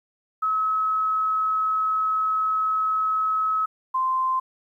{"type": "tone pair in turn", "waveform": "sine", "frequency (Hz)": [1286, 1040.6], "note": ["E6", "C6"], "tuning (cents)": [-43, -10], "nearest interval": "major third", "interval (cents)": 367, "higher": "first", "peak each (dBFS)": -20, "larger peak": "neither", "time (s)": [[0.42, 3.66], [3.94, 4.4]], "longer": "first", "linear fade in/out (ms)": 10, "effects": ["10-bit"]}